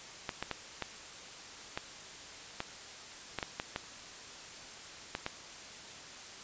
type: clicks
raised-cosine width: 0.3 ms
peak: -18 dBFS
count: 12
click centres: 0.292 / 0.426 / 0.513 / 0.823 / 1.775 / 2.604 / 3.387 / 3.428 / 3.599 / 3.761 / 5.151 / 5.264 s
effects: white hiss -48 dBFS RMS until 6.43 s + resampled to 16000 Hz